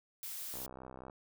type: noise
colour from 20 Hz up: blue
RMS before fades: -43 dBFS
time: 0.23-0.66 s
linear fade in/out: 0 ms
type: click train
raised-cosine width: 1 ms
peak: -34 dBFS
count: 37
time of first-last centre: 0.54-1.098 s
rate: 64.5 Hz
effects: none